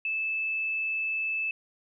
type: tone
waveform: sine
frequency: 2623 Hz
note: E7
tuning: 9 cents flat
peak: -27 dBFS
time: 0.05-1.51 s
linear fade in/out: 2 ms
effects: none